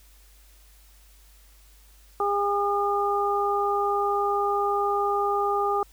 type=harmonic tone; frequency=405.3 Hz; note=G#4; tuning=42 cents flat; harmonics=1 / 2 / 3; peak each=-26 / -26 / -26 dBFS; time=2.2-5.83 s; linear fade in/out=2 ms; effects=added 50 Hz sine -52 dBFS peak until 5.92 s + white hiss -58 dBFS RMS until 5.92 s